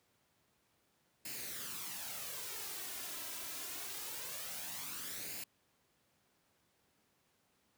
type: noise with flanger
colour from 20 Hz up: white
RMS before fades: -44 dBFS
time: 1.25-5.44 s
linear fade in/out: 5 ms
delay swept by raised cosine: 0.42 to 3.02 ms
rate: 0.24 Hz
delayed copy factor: +0.55
effects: pink hiss -75 dBFS RMS until 7.77 s + high-pass 100 Hz 12 dB/octave